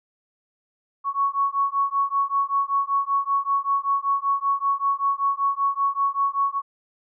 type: beating tone pair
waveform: sine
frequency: 1108.7 / 1113.9 Hz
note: C#6 / C#6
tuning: 0 / +8 cents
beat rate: 5.2 Hz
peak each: -23 dBFS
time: 1.04-6.62 s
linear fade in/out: 50 ms
effects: none